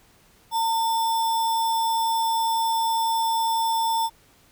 sine tone with sample-and-hold, 906 Hz, A#5, 50 cents flat, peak -20 dBFS, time 0.51-4.1 s, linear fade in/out 50 ms, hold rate 4410 Hz, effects pink hiss -57 dBFS RMS until 4.51 s

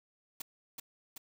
white noise with echo, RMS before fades -40 dBFS, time 0.4-0.42 s, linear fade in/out 5 ms, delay 380 ms, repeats 2, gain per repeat -3 dB, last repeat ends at 1.18 s, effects none

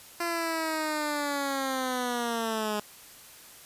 10% pulse linear sweep, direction down, 343.9 to 207.7 Hz, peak -20 dBFS, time 0.2-2.8 s, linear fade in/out 5 ms, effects white hiss -50 dBFS RMS until 3.65 s + resampled to 32000 Hz

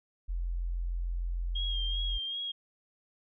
sine tone, 43.31 Hz, F1, 14 cents flat, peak -30 dBFS, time 0.28-2.19 s, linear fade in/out 20 ms
sine tone with vibrato, 3240 Hz, G#7, 43 cents flat, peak -33 dBFS, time 1.55-2.52 s, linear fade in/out 10 ms, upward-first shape sine, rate 2.6 Hz, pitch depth 37 cents each way
effects none

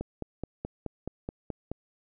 click train, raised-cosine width 2 ms, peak -20 dBFS, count 9, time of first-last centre 0.01-1.716 s, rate 4.69 Hz, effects none

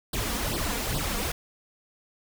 pink noise with flanger, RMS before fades -29 dBFS, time 0.13-1.32 s, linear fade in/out 5 ms, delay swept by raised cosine 0.22 to 4.32 ms, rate 2.4 Hz, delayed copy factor +0.9, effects none

